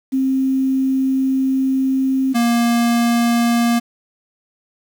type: tone pair in turn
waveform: sine / square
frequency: 264.9 / 235.5 Hz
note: C4 / A#3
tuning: +22 / +18 cents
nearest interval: major second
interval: 204 cents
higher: first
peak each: -14 dBFS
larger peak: neither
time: 0.12-2.34 / 2.34-3.8 s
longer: first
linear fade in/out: 20 ms
effects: 7-bit